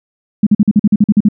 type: tone bursts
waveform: sine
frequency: 208.3 Hz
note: G#3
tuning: 5 cents sharp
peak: -4 dBFS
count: 11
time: 0.43-1.287 s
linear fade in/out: 5 ms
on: 37 ms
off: 45 ms
effects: none